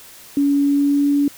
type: tone with pitch glide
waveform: sine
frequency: 283 to 285.6 Hz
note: C#4 to D4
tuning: +36 to -48 cents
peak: -13 dBFS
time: 0.37-1.28 s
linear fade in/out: 2 ms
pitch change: +16 cents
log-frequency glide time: 0.64-1.12 s
effects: white hiss -42 dBFS RMS until 1.37 s